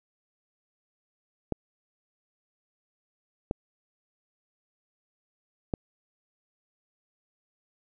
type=clicks; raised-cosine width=2 ms; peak=-14 dBFS; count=3; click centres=1.523 / 3.511 / 5.738 s; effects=none